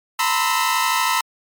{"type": "tone cluster", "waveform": "sawtooth", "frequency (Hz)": [912, 986, 1038, 1305], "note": ["A#5", "B5", "C6", "E6"], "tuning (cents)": [-38, -3, -14, -18], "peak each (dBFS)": -19, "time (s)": [0.19, 1.21], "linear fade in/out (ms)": 5, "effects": ["MP3 96 kbps"]}